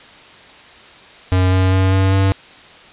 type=tone with pitch steps; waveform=square; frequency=92.5 / 93.52 / 94.55 / 95.6 / 96.65 Hz; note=F#2 / F#2 / F#2 / G2 / G2; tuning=0 / +19 / +38 / -43 / -24 cents; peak=-12 dBFS; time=1.32-2.32 s; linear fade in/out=0 ms; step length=200 ms; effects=white hiss -41 dBFS RMS until 2.92 s + resampled to 8000 Hz